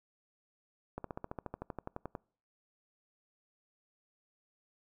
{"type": "slowing click train", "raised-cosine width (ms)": 1, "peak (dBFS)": -25, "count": 16, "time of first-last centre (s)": [0.98, 2.152], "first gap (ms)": 63, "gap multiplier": 1.03, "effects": ["noise-tail reverb RT60 0.5 s tail -26 dB re dry"]}